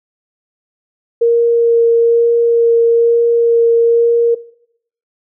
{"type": "tone with vibrato", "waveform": "sine", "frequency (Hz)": 466.2, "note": "A#4", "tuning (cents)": 0, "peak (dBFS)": -7, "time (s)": [1.21, 4.35], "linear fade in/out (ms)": 10, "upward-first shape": "sine", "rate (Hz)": 1.1, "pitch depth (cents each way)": 9, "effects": ["noise-tail reverb RT60 0.7 s tail -20 dB re dry"]}